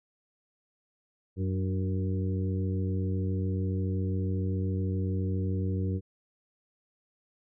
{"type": "harmonic tone with a mistuned harmonic", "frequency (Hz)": 94.1, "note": "F#2", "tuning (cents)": 30, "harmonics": [1, 2, 3, 4, 5], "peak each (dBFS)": [-28, -34, -38, -40, -42], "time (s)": [1.36, 6.01], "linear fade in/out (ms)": 50, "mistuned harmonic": 3, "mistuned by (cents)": 41, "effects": []}